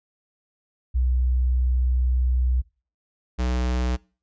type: tone pair in turn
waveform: sine / square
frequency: 62.6 / 62.02 Hz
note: B1 / B1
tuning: +24 / +8 cents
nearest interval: unison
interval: 16 cents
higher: first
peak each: -18 / -22 dBFS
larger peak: first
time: 0.94-2.62 / 3.38-3.97 s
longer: first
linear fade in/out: 20 ms
effects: noise-tail reverb RT60 0.4 s tail -25 dB re dry + resampled to 16000 Hz